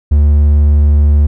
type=tone; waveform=triangle; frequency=73.42 Hz; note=D2; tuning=in tune; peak=-3 dBFS; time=0.11-1.27 s; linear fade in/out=10 ms; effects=none